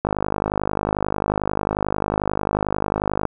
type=click train; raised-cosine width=1 ms; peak=-6 dBFS; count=165; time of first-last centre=0.05-3.253 s; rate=51.2 Hz; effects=none